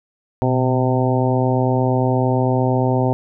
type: harmonic tone with a mistuned harmonic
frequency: 128.7 Hz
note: C3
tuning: 28 cents flat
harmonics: 1 / 2 / 3 / 4 / 5 / 6 / 7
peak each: -18 / -21 / -23 / -24 / -25 / -26 / -26 dBFS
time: 0.42-3.13 s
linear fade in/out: 0 ms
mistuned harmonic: 1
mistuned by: -68 cents
effects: none